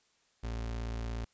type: tone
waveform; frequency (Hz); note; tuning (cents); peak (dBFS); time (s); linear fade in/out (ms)
35% pulse; 57.1; A#1; -35; -33; 0.43-1.25; 10
effects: white hiss -71 dBFS RMS until 1.33 s + resampled to 16000 Hz